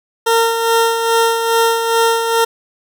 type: tone with tremolo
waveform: 20% pulse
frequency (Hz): 458.2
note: A#4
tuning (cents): -30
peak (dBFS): -5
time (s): 0.26-2.45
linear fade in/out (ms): 10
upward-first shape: sine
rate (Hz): 2.4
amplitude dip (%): 50
effects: none